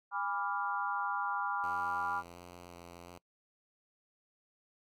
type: chord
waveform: sine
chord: G# diminished seventh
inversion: none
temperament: equal with one note detuned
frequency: 815.4 / 987.8 / 1174.7 / 1396.9 Hz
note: G#5 / B5 / D6 / F6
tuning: -32 / 0 / 0 / 0 cents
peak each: -38 dBFS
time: 0.11-2.23 s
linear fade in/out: 50 ms
type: tone with vibrato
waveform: 5% pulse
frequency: 87.31 Hz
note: F2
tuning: in tune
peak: -38 dBFS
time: 1.64-3.18 s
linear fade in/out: 0 ms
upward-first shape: square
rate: 1.4 Hz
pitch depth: 15 cents each way
effects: noise-tail reverb RT60 0.1 s tail -22 dB re dry